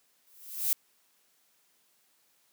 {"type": "noise with exponential growth", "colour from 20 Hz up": "violet", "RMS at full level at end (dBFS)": -24, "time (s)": [0.27, 0.73], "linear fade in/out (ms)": 0, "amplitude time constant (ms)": 99, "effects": ["white hiss -69 dBFS RMS until 2.52 s", "high-pass 150 Hz 12 dB/octave"]}